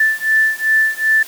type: beating tone pair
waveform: sine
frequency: 1760 / 1762.6 Hz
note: A6 / A6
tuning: 0 / +3 cents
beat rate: 2.6 Hz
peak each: -15 dBFS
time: 0-1.23 s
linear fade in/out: 5 ms
effects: white hiss -35 dBFS RMS until 1.27 s + high-pass 200 Hz 12 dB/octave